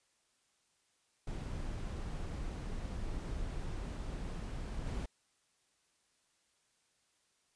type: noise with level steps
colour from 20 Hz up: brown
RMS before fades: -40 / -37 dBFS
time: 1.27-5.06 s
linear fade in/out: 5 ms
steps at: 4.85 s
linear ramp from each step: 20 ms
effects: white hiss -75 dBFS RMS until 7.55 s + resampled to 22050 Hz